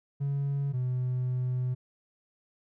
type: tone pair in turn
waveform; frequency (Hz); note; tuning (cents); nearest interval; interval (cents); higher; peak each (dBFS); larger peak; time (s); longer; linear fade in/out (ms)
triangle; 140.2 / 126.34; C#3 / B2; +20 / +40; major second; 180; first; -24; neither; 0.2-0.73 / 0.73-1.75; second; 20
effects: tanh soft clip ceiling -22 dBFS